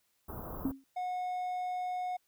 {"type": "band-stop noise", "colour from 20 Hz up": "pink", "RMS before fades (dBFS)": -42, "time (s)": [0.28, 0.72], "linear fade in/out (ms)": 10, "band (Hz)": [1300, 13000], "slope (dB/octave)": 48}
{"type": "tone with exponential decay", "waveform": "sine", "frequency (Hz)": 269.7, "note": "C#4", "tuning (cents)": -47, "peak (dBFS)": -25, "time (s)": [0.65, 0.84], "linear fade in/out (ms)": 2, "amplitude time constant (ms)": 41}
{"type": "tone", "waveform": "triangle", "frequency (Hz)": 728, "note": "F#5", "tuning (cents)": -28, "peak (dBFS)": -31, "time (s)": [0.96, 2.17], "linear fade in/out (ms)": 10}
{"effects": ["white hiss -75 dBFS RMS until 2.27 s"]}